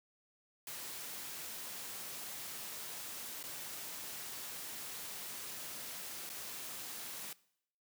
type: noise with dropouts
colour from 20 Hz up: white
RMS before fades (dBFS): -45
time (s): 0.67-7.33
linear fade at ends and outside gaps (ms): 2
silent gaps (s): 3.429-3.438 / 6.293-6.299
effects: noise-tail reverb RT60 0.7 s tail -21 dB re dry + high-pass 100 Hz 12 dB/octave